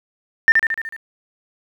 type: tone with echo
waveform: sine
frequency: 1800 Hz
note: A6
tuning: 39 cents sharp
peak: -6 dBFS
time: 0.48-0.52 s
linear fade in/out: 0 ms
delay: 74 ms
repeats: 6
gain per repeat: -4 dB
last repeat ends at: 0.964 s
effects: tanh soft clip ceiling -2 dBFS + 8-bit